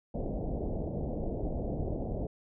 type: low-pass noise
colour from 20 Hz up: pink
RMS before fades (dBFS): -34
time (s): 0.14-2.27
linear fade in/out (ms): 5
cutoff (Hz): 700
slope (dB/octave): 48
effects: none